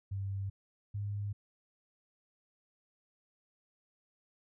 sine tone pair in turn, 98 / 102.09 Hz, G2 / G#2, 0 / -29 cents, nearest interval minor second, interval 71 cents, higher second, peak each -34 / -34 dBFS, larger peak neither, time 0.11-0.5 / 0.94-1.33 s, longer neither, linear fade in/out 10 ms, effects none

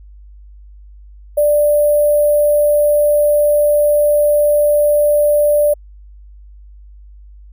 sine tone with sample-and-hold, 591 Hz, D5, 11 cents sharp, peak -9 dBFS, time 1.37-5.74 s, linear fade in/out 10 ms, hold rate 11025 Hz, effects added 50 Hz sine -36 dBFS peak until 7.52 s

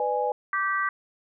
sine chord, G# diminished, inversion first, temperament just, 498.4 / 598 / 830.6 Hz, B4 / D5 / G#5, +16 / +31 / 0 cents, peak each -27 / -30 / -26 dBFS, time 0-0.32 s, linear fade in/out 2 ms
harmonic tone, 389.3 Hz, G4, 12 cents flat, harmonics 3 / 4 / 5, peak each -26 / -28 / -30 dBFS, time 0.53-0.89 s, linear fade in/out 2 ms
effects none

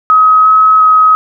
sine tone with pitch steps, 1269 / 1280 / 1268 Hz, D#6 / D#6 / D#6, +34 / +49 / +32 cents, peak -3 dBFS, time 0.1-1.15 s, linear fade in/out 0 ms, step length 350 ms, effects none

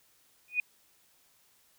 sine tone with exponential growth, 2473 Hz, D#7, 11 cents flat, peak -21 dBFS, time 0.48-0.6 s, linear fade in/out 2 ms, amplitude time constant 25 ms, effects white hiss -66 dBFS RMS until 1.78 s

